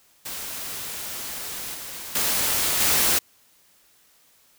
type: noise with level steps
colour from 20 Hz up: white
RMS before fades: -33 / -36 / -23 / -20 dBFS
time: 0.25-3.19 s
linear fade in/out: 10 ms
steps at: 1.74 / 2.15 / 2.8 s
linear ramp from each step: 5 ms
effects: white hiss -59 dBFS RMS until 4.58 s